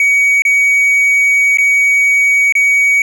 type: tone with dropouts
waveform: triangle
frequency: 2255 Hz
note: C#7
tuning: 29 cents sharp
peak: -6 dBFS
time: 0-3.02 s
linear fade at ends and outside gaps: 2 ms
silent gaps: 0.421-0.451 / 1.573-1.584 / 2.524-2.552 s
effects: none